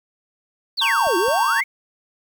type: exponential two-way sweep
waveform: sine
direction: down then up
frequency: 4759 to 329.6 to 2288 Hz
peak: -18 dBFS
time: 0.77-1.64 s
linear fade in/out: 20 ms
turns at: 1.17 s
type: chord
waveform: square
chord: G diminished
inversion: first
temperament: equal with one note detuned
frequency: 916.3 / 1108.7 / 1568 Hz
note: Bb5 / Db6 / G6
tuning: -30 / 0 / 0 cents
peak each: -24 / -25 / -27 dBFS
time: 0.81-1.61 s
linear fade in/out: 10 ms
type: clicks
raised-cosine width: 3 ms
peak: -26 dBFS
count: 2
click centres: 1.07 / 1.283 s
effects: 8-bit